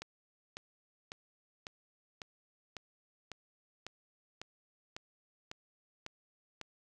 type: click train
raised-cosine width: 0.2 ms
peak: -25 dBFS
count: 13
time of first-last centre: 0.02-6.613 s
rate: 1.82 Hz
effects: none